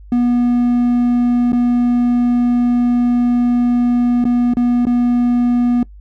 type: tone with dropouts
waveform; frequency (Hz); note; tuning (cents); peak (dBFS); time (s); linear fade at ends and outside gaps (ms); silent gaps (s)
triangle; 242.7; B3; -30; -9; 0.12-5.83; 2; 1.521-1.53 / 4.242-4.252 / 4.537-4.569 / 4.853-4.868
effects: noise-tail reverb RT60 0.1 s tail -21 dB re dry + added 50 Hz sine -35 dBFS peak until 6 s